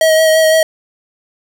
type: tone with vibrato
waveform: square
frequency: 636 Hz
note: D#5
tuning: 38 cents sharp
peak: -8 dBFS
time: 0.01-0.63 s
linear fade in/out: 2 ms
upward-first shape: sine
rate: 5.9 Hz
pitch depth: 18 cents each way
effects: none